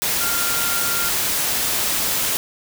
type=tone in noise; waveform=sine; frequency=1394 Hz; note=F6; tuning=4 cents flat; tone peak=-26 dBFS; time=0.21-1.09 s; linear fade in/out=0 ms; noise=white; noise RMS=-21 dBFS; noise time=0.02-2.37 s; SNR=-8 dB; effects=none